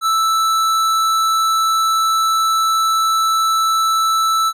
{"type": "tone with hard clipping", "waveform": "sine", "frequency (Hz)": 1318.5, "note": "E6", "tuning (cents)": 0, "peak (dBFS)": -15, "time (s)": [0.01, 4.53], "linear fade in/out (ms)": 50, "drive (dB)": 15, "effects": []}